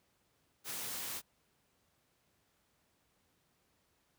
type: noise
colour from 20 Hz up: white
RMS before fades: -41 dBFS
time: 0.64-1.22 s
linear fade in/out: 50 ms
effects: pink hiss -75 dBFS RMS until 4.18 s + high-pass 60 Hz 12 dB/octave